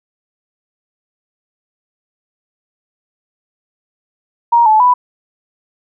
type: tone with pitch steps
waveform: sine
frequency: 941 / 866 / 990 Hz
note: A#5 / A5 / B5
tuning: +16 / -28 / +4 cents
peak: -6 dBFS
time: 4.52-4.94 s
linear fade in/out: 10 ms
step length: 140 ms
effects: none